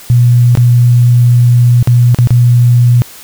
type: tone with dropouts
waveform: sine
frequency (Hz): 121.3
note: B2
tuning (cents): -31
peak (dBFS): -3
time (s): 0.1-3.02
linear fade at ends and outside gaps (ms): 0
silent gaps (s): 0.552-0.573 / 1.827-1.874 / 2.146-2.187 / 2.273-2.306
effects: white hiss -33 dBFS RMS until 3.23 s